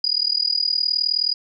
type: tone with amplitude modulation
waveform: sine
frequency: 4902 Hz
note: D#8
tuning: 27 cents flat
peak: -14 dBFS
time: 0.04-1.34 s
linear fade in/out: 2 ms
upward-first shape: sine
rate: 39.2 Hz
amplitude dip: 95%
effects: none